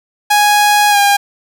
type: tone with pitch glide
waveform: sawtooth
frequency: 830 to 807.8 Hz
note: G#5 to G#5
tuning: -1 to -48 cents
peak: -4 dBFS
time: 0.3-1.17 s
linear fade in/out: 10 ms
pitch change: -47 cents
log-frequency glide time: 0.9-0.98 s
effects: none